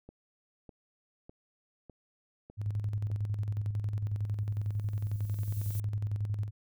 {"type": "click train", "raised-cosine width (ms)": 2, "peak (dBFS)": -35, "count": 6, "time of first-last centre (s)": [0.09, 3.102], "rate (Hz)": 1.66}
{"type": "tone with tremolo", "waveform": "sine", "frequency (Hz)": 103.83, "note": "G#2", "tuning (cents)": 0, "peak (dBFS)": -28, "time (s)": [2.57, 6.51], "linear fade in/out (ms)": 50, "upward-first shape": "square", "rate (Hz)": 11, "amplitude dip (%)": 50}
{"type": "noise with exponential growth", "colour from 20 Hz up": "violet", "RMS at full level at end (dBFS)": -43, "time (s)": [4.09, 5.8], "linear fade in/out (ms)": 2, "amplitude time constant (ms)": 370}
{"effects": []}